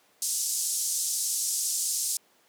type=band-pass noise; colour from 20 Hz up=pink; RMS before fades=-29 dBFS; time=0.22-2.17 s; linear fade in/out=2 ms; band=5800 to 11000 Hz; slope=24 dB/octave; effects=pink hiss -63 dBFS RMS until 2.48 s + high-pass 300 Hz 12 dB/octave